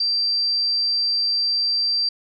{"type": "tone", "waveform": "sine", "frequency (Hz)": 4699, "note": "D8", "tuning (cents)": 0, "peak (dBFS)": -18, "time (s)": [0, 2.09], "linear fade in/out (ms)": 5, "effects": []}